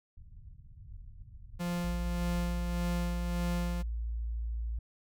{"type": "low-pass noise", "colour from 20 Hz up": "pink", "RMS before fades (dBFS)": -49, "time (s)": [0.17, 2.76], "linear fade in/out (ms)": 5, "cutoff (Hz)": 110, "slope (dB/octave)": 24}
{"type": "tone with tremolo", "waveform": "45% pulse", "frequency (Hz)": 174.61, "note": "F3", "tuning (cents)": 0, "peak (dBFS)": -31, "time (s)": [1.59, 3.83], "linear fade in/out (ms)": 20, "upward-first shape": "sine", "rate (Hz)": 1.7, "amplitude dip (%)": 45}
{"type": "tone", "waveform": "sine", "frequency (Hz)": 56.8, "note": "A#1", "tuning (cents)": -44, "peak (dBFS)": -32, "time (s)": [1.84, 4.79], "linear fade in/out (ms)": 5}
{"effects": []}